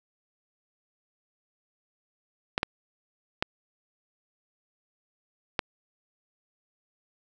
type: clicks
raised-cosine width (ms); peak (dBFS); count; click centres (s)
0.3; -8; 4; 2.579 / 2.631 / 3.425 / 5.592
effects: none